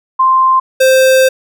sine / square tone pair in turn, 1046.5 / 523.2 Hz, C6 / C5, 0 / 0 cents, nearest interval octave, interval 1200 cents, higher first, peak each -6 dBFS, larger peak neither, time 0.19-0.6 / 0.8-1.29 s, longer second, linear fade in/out 10 ms, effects none

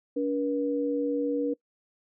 sine tone pair together, 285.6 / 480.3 Hz, D4 / B4, -48 / -48 cents, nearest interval major sixth, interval 900 cents, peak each -27 / -28 dBFS, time 0.16-1.54 s, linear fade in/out 10 ms, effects noise-tail reverb RT60 0.1 s tail -22 dB re dry

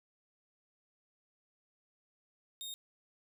sawtooth tone, 3700 Hz, A#7, 14 cents flat, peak -38 dBFS, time 2.61-2.74 s, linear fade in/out 0 ms, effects none

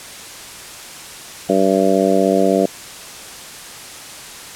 harmonic tone, 96.3 Hz, G2, 30 cents flat, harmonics 2 / 3 / 4 / 5 / 6 / 7, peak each -19 / -19 / -19 / -19 / -19 / -19 dBFS, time 1.49-2.66 s, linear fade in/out 5 ms, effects white hiss -34 dBFS RMS until 4.55 s + low-pass 10000 Hz 12 dB/octave

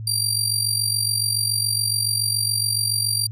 25% pulse tone with amplitude modulation, 4725 Hz, D8, 10 cents sharp, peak -12 dBFS, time 0.07-3.27 s, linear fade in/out 5 ms, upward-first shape sine, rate 47.1 Hz, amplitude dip 75%, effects added 110 Hz sine -29 dBFS peak until 3.31 s

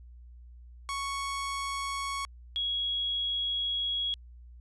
sawtooth / sine tone pair in turn, 1108.7 / 3322 Hz, C#6 / G#7, 0 / 0 cents, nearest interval octave + perfect fifth, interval 1900 cents, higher second, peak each -28 dBFS, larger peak neither, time 0.89-2.25 / 2.56-4.14 s, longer second, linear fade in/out 0 ms, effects added 60 Hz sine -47 dBFS peak until 4.6 s + resampled to 24000 Hz

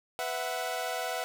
sawtooth chord, B suspended fourth, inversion none, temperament equal with one note detuned, 498.5 / 659.3 / 740 Hz, B4 / E5 / F#5, +16 / 0 / 0 cents, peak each -34 / -32 / -31 dBFS, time 0.19-1.24 s, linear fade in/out 0 ms, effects none

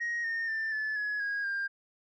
sine tone with pitch steps, 1881 / 1830.6 / 1781.6 / 1733.9 / 1687.4 / 1642.2 / 1598.3 Hz, A#6 / A#6 / A6 / A6 / G#6 / G#6 / G6, +15 / -32 / +21 / -26 / +27 / -20 / +33 cents, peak -28 dBFS, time 0-1.68 s, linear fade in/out 20 ms, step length 240 ms, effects tanh soft clip ceiling -28 dBFS

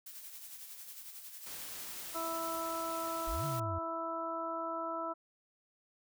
blue noise with tremolo, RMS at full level -47 dBFS, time 0.06-2.61 s, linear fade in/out 5 ms, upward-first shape sine, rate 11 Hz, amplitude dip 45%
white noise, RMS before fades -46 dBFS, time 1.46-3.6 s, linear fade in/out 5 ms
harmonic tone, 329.6 Hz, E4, in tune, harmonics 1 / 2 / 3 / 4, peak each -44 / -40 / -42 / -39 dBFS, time 2.14-5.14 s, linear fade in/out 20 ms
sine exponential two-way sweep, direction up then down, 34.28 to 150.3 to 85.3 Hz, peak -36 dBFS, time 3.27-3.79 s, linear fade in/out 10 ms, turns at 3.45 s
effects none

